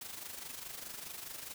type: noise with amplitude modulation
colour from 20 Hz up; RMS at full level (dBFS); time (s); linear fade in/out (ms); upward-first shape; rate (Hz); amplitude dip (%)
white; -43; 0.01-1.54; 5; sine; 24.8; 60
effects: none